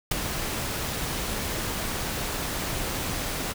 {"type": "noise with ADSR envelope", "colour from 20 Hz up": "pink", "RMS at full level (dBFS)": -21, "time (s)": [0.11, 3.54], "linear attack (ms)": 7, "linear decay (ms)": 11, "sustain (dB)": -9, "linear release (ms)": 31, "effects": []}